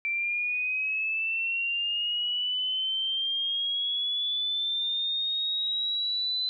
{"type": "linear sweep", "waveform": "sine", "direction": "up", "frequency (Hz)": [2339, 4032], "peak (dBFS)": -26, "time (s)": [0.05, 6.49], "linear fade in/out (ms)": 0, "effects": []}